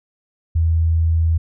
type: tone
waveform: sine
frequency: 81.8 Hz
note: E2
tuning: 13 cents flat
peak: -13 dBFS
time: 0.55-1.38 s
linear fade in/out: 10 ms
effects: none